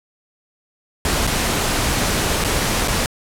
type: noise with dropouts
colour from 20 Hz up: pink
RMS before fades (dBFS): -19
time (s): 1.05-3.06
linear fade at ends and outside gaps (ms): 1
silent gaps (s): 1.269-1.274 / 2.44-2.446 / 2.876-2.881
effects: low-pass 12000 Hz 12 dB/octave